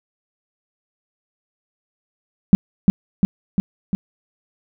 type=tone with echo; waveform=sine; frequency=192.2 Hz; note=G3; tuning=34 cents flat; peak=-4 dBFS; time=2.53-2.55 s; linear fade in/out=0 ms; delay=350 ms; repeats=4; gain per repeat=-3 dB; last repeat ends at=3.95 s; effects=none